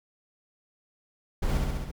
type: noise with echo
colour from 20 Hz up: brown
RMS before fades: -26 dBFS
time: 1.42-1.58 s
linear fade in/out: 10 ms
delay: 67 ms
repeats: 5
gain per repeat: -2 dB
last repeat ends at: 1.915 s
effects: none